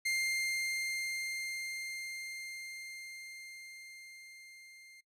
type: tone with level ramp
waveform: sawtooth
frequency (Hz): 2106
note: C7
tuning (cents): +11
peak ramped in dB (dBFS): -27 to -51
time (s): 0.05-5.01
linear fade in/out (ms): 10
effects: noise-tail reverb RT60 0.1 s tail -19 dB re dry + low-pass 11000 Hz 12 dB/octave